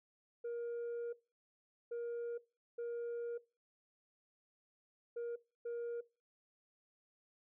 sine tone bursts at uneven times, 472.2 Hz, A#4, 22 cents sharp, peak -36 dBFS, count 5, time 0.44-1.13 / 1.91-2.38 / 2.78-3.38 / 5.16-5.36 / 5.65-6.01 s, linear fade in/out 10 ms, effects noise-tail reverb RT60 0.3 s tail -21 dB re dry + tanh soft clip ceiling -38 dBFS

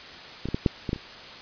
clicks, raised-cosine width 3 ms, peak -17 / -17 / -12 / -6 / -15 / -12 / -27 dBFS, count 7, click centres 0.456 / 0.487 / 0.545 / 0.662 / 0.892 / 0.931 / 0.961 s, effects white hiss -42 dBFS RMS until 1.41 s + resampled to 11025 Hz

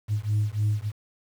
sine beating tone pair, 103.83 / 107.23 Hz, G#2 / A2, 0 / -44 cents, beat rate 3.4 Hz, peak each -24 dBFS, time 0.08-0.92 s, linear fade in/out 50 ms, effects tanh soft clip ceiling -18 dBFS + 8-bit

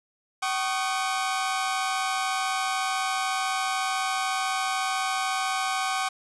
sawtooth tone cluster, 762 / 1106 / 1228 Hz, G5 / C#6 / D#6, -49 / -4 / -23 cents, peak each -24 / -27 / -28 dBFS, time 0.42-6.09 s, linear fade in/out 10 ms, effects resampled to 24000 Hz + 8-bit

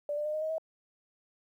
sine tone with pitch steps, 585 / 595.9 / 607 / 618.4 / 629.9 / 641.6 Hz, D5 / D5 / D#5 / D#5 / D#5 / E5, -7 / +25 / -43 / -11 / +21 / -47 cents, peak -30 dBFS, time 0.09-0.582 s, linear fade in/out 2 ms, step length 82 ms, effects 11-bit

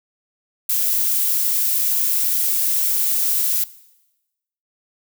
violet noise, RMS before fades -19 dBFS, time 0.69-3.64 s, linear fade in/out 5 ms, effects noise-tail reverb RT60 1.0 s tail -19 dB re dry

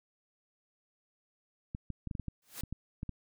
clicks, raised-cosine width 5 ms, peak -25 dBFS, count 11, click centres 1.749 / 1.903 / 2.073 / 2.112 / 2.152 / 2.197 / 2.283 / 2.636 / 2.726 / 3.031 / 3.093 s
white noise with exponential growth, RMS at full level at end -38 dBFS, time 2.42-2.61 s, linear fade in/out 2 ms, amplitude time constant 40 ms
effects none

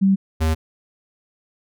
sine / square tone pair in turn, 193.9 / 79.62 Hz, G3 / D#2, -19 / +40 cents, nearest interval octave + minor third, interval 1541 cents, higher first, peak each -12 / -17 dBFS, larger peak first, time 0.01-0.16 / 0.4-0.55 s, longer neither, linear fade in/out 20 ms, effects none

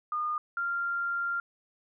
sine tone pair in turn, 1219 / 1389.9 Hz, D#6 / F6, -36 / -9 cents, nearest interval major second, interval 227 cents, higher second, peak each -28 dBFS, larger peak neither, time 0.12-0.38 / 0.57-1.4 s, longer second, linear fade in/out 2 ms, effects none

